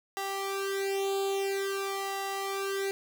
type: tone with flanger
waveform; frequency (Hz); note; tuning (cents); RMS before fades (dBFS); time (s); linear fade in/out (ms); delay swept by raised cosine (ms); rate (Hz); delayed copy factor
sawtooth; 392; G4; 0; -32; 0.17-2.91; 0; 1.5 to 2.29; 0.49; +0.95
effects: none